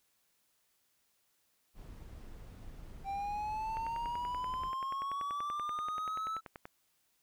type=noise; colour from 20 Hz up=brown; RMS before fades=-49 dBFS; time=1.74-4.73 s; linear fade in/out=50 ms
type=linear sweep; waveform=triangle; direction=up; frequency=780 to 1321 Hz; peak=-33 dBFS; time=3.04-6.41 s; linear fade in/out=50 ms
type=click train; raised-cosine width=0.5 ms; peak=-30 dBFS; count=31; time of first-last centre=3.77-6.655 s; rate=10.4 Hz
effects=white hiss -75 dBFS RMS until 7.22 s